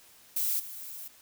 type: noise with level steps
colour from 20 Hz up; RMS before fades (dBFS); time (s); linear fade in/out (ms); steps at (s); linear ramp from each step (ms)
violet; -29 / -42; 0.36-1.08; 5; 0.59; 10
effects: white hiss -57 dBFS RMS until 1.21 s